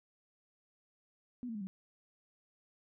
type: tone with pitch steps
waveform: sine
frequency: 246.9 / 226.4 / 207.6 / 190.39 Hz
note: B3 / A3 / G#3 / F#3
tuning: 0 / +50 / 0 / +50 cents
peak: -38 dBFS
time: 1.43-1.67 s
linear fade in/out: 0 ms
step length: 60 ms
effects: none